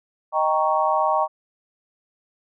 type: chord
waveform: sine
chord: Eb dominant seventh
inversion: none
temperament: equal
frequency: 622.3 / 784 / 932.3 / 1108.7 Hz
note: Eb5 / G5 / Bb5 / Db6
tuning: 0 / 0 / 0 / 0 cents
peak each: -23 dBFS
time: 0.32-1.28 s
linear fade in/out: 50 ms
effects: none